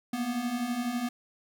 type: beating tone pair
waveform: square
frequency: 233.1 / 245.1 Hz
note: A#3 / B3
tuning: 0 / -13 cents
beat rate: 12 Hz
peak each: -36 / -31 dBFS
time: 0.13-1.09 s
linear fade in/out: 5 ms
effects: none